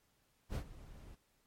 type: noise with ADSR envelope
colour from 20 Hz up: brown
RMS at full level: -36 dBFS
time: 0.49-1.16 s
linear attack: 64 ms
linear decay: 82 ms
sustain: -17 dB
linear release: 20 ms
effects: pink hiss -75 dBFS RMS until 1.46 s + MP3 64 kbps